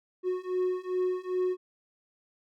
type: beating tone pair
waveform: triangle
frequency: 365.1 / 367.6 Hz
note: F#4 / F#4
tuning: -23 / -11 cents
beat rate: 2.5 Hz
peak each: -29 / -28 dBFS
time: 0.23-1.57 s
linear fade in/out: 50 ms
effects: none